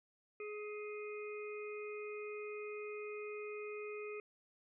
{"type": "harmonic tone with a mistuned harmonic", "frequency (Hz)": 420, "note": "G#4", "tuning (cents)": 19, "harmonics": [1, 3, 5, 6], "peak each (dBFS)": [-43, -54, -55, -51], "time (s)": [0.4, 4.2], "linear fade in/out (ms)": 2, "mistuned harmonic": 6, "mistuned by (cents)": -27, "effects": []}